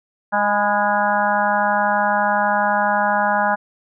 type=harmonic tone with a mistuned harmonic; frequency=206.5 Hz; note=G#3; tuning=10 cents flat; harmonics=1 / 3 / 4 / 5 / 6 / 7 / 8; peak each=-27 / -23 / -19 / -23 / -29 / -23 / -25 dBFS; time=0.32-3.56 s; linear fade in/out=20 ms; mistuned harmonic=5; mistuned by=-45 cents; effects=none